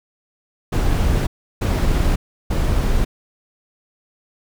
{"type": "noise bursts", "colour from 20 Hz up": "brown", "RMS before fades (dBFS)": -17, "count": 3, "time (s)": [0.72, 3.05], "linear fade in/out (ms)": 10, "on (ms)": 550, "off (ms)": 340, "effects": []}